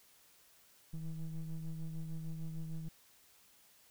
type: ring-modulated tone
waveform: triangle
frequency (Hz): 81.5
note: E2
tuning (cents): -19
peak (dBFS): -33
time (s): 0.93-2.89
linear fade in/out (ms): 10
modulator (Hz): 78.2
effects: white hiss -65 dBFS RMS until 3.9 s